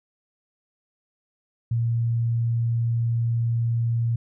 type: tone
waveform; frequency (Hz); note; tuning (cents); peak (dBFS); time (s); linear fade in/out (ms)
sine; 116.54; A#2; 0; -20; 1.71-4.16; 5
effects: none